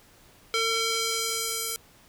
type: tone with band-pass filter sweep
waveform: square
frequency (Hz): 452.6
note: A4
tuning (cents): +49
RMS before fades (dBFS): -28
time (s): 0.54-1.76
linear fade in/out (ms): 0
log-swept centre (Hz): 3300 to 11000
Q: 0.84
effects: pink hiss -56 dBFS RMS until 2.08 s